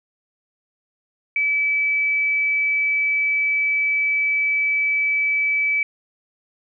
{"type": "tone", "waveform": "sine", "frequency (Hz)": 2300, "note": "D7", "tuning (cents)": -37, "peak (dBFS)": -17, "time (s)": [1.36, 5.83], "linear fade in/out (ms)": 2, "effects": []}